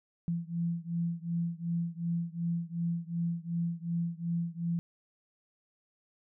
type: beating tone pair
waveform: sine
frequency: 168.4 / 171.1 Hz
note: E3 / F3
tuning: +37 / -35 cents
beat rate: 2.7 Hz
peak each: -33 / -34 dBFS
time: 0.28-4.79 s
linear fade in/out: 0 ms
effects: none